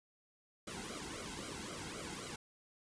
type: noise with flanger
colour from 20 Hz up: pink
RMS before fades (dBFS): -45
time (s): 0.67-2.36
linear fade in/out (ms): 5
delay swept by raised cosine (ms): 1.1 to 1.73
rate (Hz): 3.8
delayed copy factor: -0.9
effects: resampled to 22050 Hz